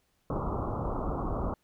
pink low-pass noise, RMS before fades -32 dBFS, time 0.3-1.54 s, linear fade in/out 2 ms, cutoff 1300 Hz, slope 96 dB/octave, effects pink hiss -73 dBFS RMS until 1.63 s

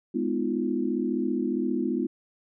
sine chord, F half-diminished seventh, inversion first, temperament just, 209.5 / 251.4 / 314.3 / 349.2 Hz, Ab3 / Cb4 / Eb4 / F4, +15 / +31 / +18 / 0 cents, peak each -31 / -28 / -31 / -30 dBFS, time 0.14-2.07 s, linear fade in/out 10 ms, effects none

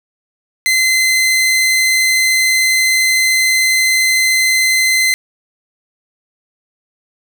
sawtooth tone, 2059 Hz, C7, 28 cents flat, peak -7 dBFS, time 0.66-5.14 s, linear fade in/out 0 ms, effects none

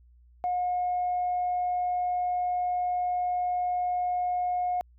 sine tone, 720 Hz, F#5, 47 cents flat, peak -24 dBFS, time 0.44-4.81 s, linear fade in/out 0 ms, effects tanh soft clip ceiling -21 dBFS + added 60 Hz sine -54 dBFS peak until 4.98 s

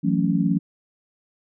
sine chord, F# minor seventh, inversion third, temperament just, 166.5 / 185 / 222 / 277.5 Hz, E3 / F#3 / A3 / C#4, +18 / 0 / +16 / +2 cents, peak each -23 / -22 / -25 / -24 dBFS, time 0.03-0.59 s, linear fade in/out 20 ms, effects none

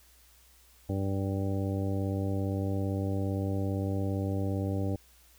harmonic tone, 97.6 Hz, G2, 7 cents flat, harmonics 1 / 2 / 3 / 4 / 5 / 6 / 8, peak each -30 / -36 / -35 / -42 / -40 / -41 / -46 dBFS, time 0.89-4.96 s, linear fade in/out 5 ms, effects added 60 Hz sine -61 dBFS peak until 5.38 s + white hiss -61 dBFS RMS until 5.38 s

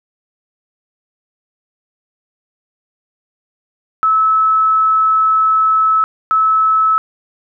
sine tone bursts at uneven times, 1300 Hz, E6, 24 cents flat, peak -9 dBFS, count 2, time 4.03-6.04 / 6.31-6.98 s, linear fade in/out 0 ms, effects none

